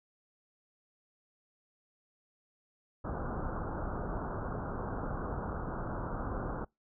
pink low-pass noise, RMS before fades -37 dBFS, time 3.04-6.65 s, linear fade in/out 10 ms, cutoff 1500 Hz, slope 96 dB/octave, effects noise-tail reverb RT60 0.2 s tail -26 dB re dry

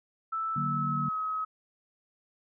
sine tone with pitch glide, 1318.5 to 1275.1 Hz, E6 to D#6, 0 to +42 cents, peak -29 dBFS, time 0.32-1.45 s, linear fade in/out 10 ms, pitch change -58 cents, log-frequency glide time 0.53-1.16 s
sine chord, D augmented, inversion none, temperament equal, 146.83 / 185 / 233.1 Hz, D3 / F#3 / A#3, 0 / 0 / 0 cents, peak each -32 / -37 / -36 dBFS, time 0.56-1.09 s, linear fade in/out 5 ms
effects none

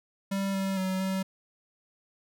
square tone with pitch steps, 195.7 / 193.4 / 188.1 / 190.4 Hz, G3 / G3 / F#3 / F#3, -3 / -23 / +29 / +50 cents, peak -28 dBFS, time 0.31-1.23 s, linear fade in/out 10 ms, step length 230 ms, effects none

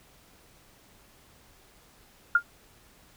sine tone with exponential decay, 1409 Hz, F6, 15 cents sharp, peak -13 dBFS, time 2.35-2.43 s, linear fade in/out 5 ms, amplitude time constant 16 ms, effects pink hiss -58 dBFS RMS until 3.16 s

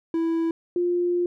triangle / sine tone pair in turn, 329.6 / 351.8 Hz, E4 / F4, 0 / +13 cents, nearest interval minor second, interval 113 cents, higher second, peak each -19 / -20 dBFS, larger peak first, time 0.14-0.51 / 0.76-1.26 s, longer second, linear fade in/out 2 ms, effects none

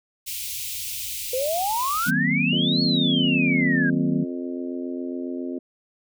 white band-stop noise, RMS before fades -31 dBFS, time 0.26-2.11 s, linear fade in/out 20 ms, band 110 to 2300 Hz, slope 48 dB/octave
sine exponential two-way sweep, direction up then down, 490 to 4400 to 1583 Hz, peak -22 dBFS, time 1.33-3.9 s, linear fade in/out 5 ms, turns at 2.82 s
sine chord, C half-diminished seventh, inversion first, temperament just, 156.98 / 188.37 / 235.5 / 261.6 Hz, Eb3 / Gb3 / Bb3 / C4, +16 / +31 / +18 / 0 cents, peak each -26 dBFS, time 2.06-4.25 s, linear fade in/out 20 ms
harmonic tone, 87.31 Hz, F2, in tune, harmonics 3 / 4 / 5 / 6 / 7, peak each -29 / -32 / -39 / -46 / -40 dBFS, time 2.52-5.59 s, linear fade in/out 10 ms
effects none

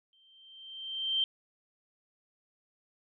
sine tone with exponential growth, 3136 Hz, G7, in tune, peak -24 dBFS, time 0.13-1.24 s, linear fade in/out 1 ms, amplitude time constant 240 ms, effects none

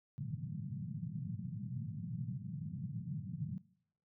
pink band-pass noise, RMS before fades -42 dBFS, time 0.18-3.58 s, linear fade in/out 0 ms, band 110 to 190 Hz, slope 48 dB/octave, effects noise-tail reverb RT60 0.7 s tail -22 dB re dry

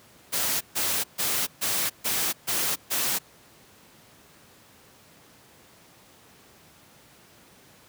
white noise bursts, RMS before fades -26 dBFS, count 7, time 0.32-3.19 s, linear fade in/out 20 ms, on 290 ms, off 140 ms, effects pink hiss -54 dBFS RMS until 7.88 s + high-pass 100 Hz 12 dB/octave

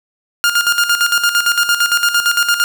sawtooth tone with tremolo, 1410 Hz, F6, 16 cents sharp, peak -6 dBFS, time 0.44-2.64 s, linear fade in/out 0 ms, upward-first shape square, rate 8.8 Hz, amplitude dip 65%, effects 7-bit

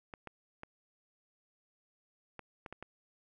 clicks, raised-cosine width 0.5 ms, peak -29 dBFS, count 7, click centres 0.138 / 0.273 / 0.634 / 2.393 / 2.662 / 2.726 / 2.826 s, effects none

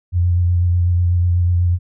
sine tone with vibrato, 88 Hz, F2, 14 cents sharp, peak -12 dBFS, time 0.12-1.79 s, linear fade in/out 50 ms, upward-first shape sine, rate 8.1 Hz, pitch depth 23 cents each way, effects none

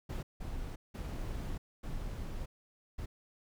brown noise bursts at uneven times, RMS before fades -39 dBFS, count 5, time 0.09-0.23 / 0.4-0.76 / 0.94-1.58 / 1.83-2.46 / 2.98-3.06 s, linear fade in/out 10 ms, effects none

